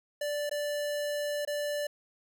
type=tone with dropouts; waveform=square; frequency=586 Hz; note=D5; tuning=4 cents flat; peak=-31 dBFS; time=0.21-1.87 s; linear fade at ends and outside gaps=5 ms; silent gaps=0.495-0.512 / 1.451-1.474 s; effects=none